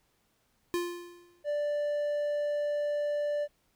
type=tone with exponential decay; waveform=square; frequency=349 Hz; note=F4; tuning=1 cent flat; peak=-27 dBFS; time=0.74-1.43 s; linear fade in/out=0 ms; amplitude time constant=150 ms
type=tone; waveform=triangle; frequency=587.3 Hz; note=D5; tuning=in tune; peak=-26 dBFS; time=1.44-3.48 s; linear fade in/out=50 ms
effects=pink hiss -72 dBFS RMS until 3.75 s